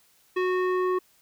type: tone with low-pass filter sweep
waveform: square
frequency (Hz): 367.4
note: F#4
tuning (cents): -12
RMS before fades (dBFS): -25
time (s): 0.36-0.99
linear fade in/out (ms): 10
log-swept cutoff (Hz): 2400 to 1200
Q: 1.5
effects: white hiss -62 dBFS RMS until 1.21 s